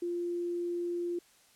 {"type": "tone", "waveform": "sine", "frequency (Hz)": 347.7, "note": "F4", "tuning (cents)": -8, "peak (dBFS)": -31, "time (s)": [0.02, 1.19], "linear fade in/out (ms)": 5, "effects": ["white hiss -63 dBFS RMS until 1.55 s", "low-pass 11000 Hz 12 dB/octave"]}